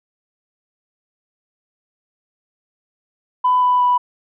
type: tone with pitch steps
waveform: sine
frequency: 1000 / 993.1 / 986.2 Hz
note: B5 / B5 / B5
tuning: +21 / +9 / -3 cents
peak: -11 dBFS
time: 3.44-3.98 s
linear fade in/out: 10 ms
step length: 180 ms
effects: tanh soft clip ceiling -7 dBFS